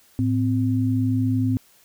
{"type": "tone pair together", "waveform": "sine", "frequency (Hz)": [108.62, 258.1], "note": ["A2", "C4"], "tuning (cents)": [-22, -23], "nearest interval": "octave + minor third", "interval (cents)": 1499, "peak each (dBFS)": -21, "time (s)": [0.19, 1.57], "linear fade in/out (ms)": 0, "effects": ["white hiss -56 dBFS RMS until 1.84 s"]}